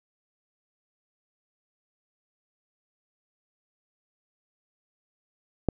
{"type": "click", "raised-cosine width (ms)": 2, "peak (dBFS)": -9, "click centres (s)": 5.687, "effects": []}